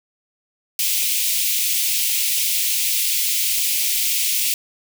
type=high-pass noise; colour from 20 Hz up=white; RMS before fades=-20 dBFS; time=0.79-4.54 s; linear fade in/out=2 ms; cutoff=2200 Hz; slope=48 dB/octave; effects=none